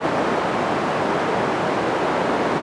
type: band-pass noise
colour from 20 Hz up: white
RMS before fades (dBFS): -21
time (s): 0-2.62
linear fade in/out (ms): 50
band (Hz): 180 to 890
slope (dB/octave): 12
effects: resampled to 22050 Hz